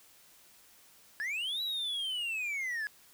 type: linear two-way sweep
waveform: triangle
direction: up then down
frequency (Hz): 1661.2 to 3951 to 1661.2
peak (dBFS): -31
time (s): 1.2-2.87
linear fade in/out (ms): 0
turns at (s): 1.62
effects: white hiss -60 dBFS RMS until 3.13 s